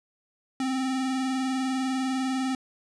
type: tone with vibrato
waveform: square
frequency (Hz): 261.6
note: C4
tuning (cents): 0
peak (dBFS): -26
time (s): 0.6-2.55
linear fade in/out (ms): 2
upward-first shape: sine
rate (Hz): 20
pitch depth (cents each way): 39
effects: resampled to 22050 Hz